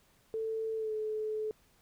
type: tone with pitch glide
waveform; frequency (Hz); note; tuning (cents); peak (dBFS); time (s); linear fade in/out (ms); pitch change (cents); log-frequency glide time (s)
sine; 443.8 to 431.4; A4 to A4; +15 to -34; -32; 0.34-1.51; 0; -49; 0.76-0.93
effects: pink hiss -67 dBFS RMS until 1.81 s